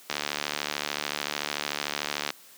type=click train; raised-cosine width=0.2 ms; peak=-10 dBFS; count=163; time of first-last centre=0.1-2.304 s; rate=73.5 Hz; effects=white hiss -52 dBFS RMS until 2.57 s + high-pass 200 Hz 12 dB/octave